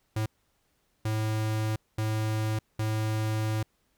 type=tone bursts at uneven times; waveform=square; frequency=108.9 Hz; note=A2; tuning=17 cents flat; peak=-27 dBFS; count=4; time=0.16-0.26 / 1.05-1.76 / 1.98-2.59 / 2.79-3.63 s; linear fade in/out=5 ms; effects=pink hiss -72 dBFS RMS until 3.97 s